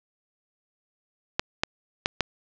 clicks, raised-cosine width 0.2 ms, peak -4 dBFS, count 4, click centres 1.395 / 1.635 / 2.059 / 2.207 s, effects low-pass 5000 Hz 12 dB/octave

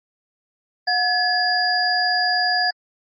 sine tone cluster, 726 / 1704 / 4834 Hz, F#5 / G#6 / D8, -33 / +44 / +49 cents, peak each -21 dBFS, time 0.87-2.71 s, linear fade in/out 10 ms, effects MP3 32 kbps

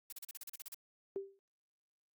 blue noise bursts, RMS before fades -46 dBFS, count 11, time 0.1-0.744 s, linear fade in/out 2 ms, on 24 ms, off 38 ms
sine tone with exponential decay, 392.2 Hz, G4, 1 cent sharp, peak -33 dBFS, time 1.16-1.39 s, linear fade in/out 0 ms, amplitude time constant 50 ms
effects high-pass 200 Hz 12 dB/octave + Opus 48 kbps

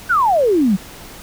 sine exponential sweep, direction down, 1568 to 176.9 Hz, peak -11 dBFS, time 0.09-0.77 s, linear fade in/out 20 ms, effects pink hiss -37 dBFS RMS until 1.22 s

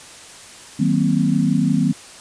sine chord, C half-diminished seventh, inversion first, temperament just, 156.98 / 188.37 / 235.5 / 261.6 Hz, Eb3 / Gb3 / Bb3 / C4, +16 / +31 / +18 / 0 cents, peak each -20 dBFS, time 0.79-1.93 s, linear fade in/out 10 ms, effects white hiss -40 dBFS RMS until 2.2 s + resampled to 22050 Hz

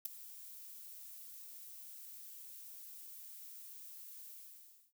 violet noise with ADSR envelope, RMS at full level -34 dBFS, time 0.05-4.93 s, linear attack 8 ms, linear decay 4 ms, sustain -18 dB, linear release 640 ms, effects none

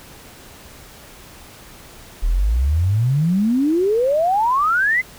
sine exponential sweep, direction up, 36.74 to 2093 Hz, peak -14 dBFS, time 2.22-5.02 s, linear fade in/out 20 ms, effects pink hiss -42 dBFS RMS until 5.18 s

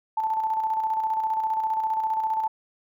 sine tone with tremolo, 880 Hz, A5, in tune, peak -21 dBFS, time 0.17-2.48 s, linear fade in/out 5 ms, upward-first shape square, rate 15 Hz, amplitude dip 40%, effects none

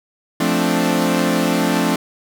sawtooth chord, D minor seventh, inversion first, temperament equal, 174.61 / 220 / 261.6 / 293.7 Hz, F3 / A3 / C4 / D4, 0 / 0 / 0 / 0 cents, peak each -17 dBFS, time 0.4-1.96 s, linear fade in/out 5 ms, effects none

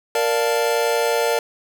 square chord, Bb major seventh, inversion none, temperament equal, 466.2 / 587.3 / 698.5 / 880 Hz, Bb4 / D5 / F5 / A5, 0 / 0 / 0 / 0 cents, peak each -21 / -24 / -27 / -26 dBFS, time 0.15-1.39 s, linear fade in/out 2 ms, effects none

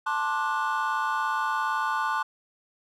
triangle chord, D dominant seventh, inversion second, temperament just, 881 / 1057.2 / 1174.7 / 1468.3 Hz, A5 / C6 / D6 / F#6, +2 / +18 / 0 / -14 cents, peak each -27 / -28 / -28 / -28 dBFS, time 0.06-2.23 s, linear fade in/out 10 ms, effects tanh soft clip ceiling -16 dBFS

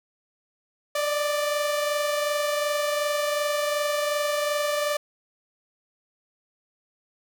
sawtooth tone pair together, 587.3 / 610 Hz, D5 / D#5, 0 / -34 cents, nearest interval minor second, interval 66 cents, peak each -20 / -29 dBFS, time 0.95-4.97 s, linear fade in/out 5 ms, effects none

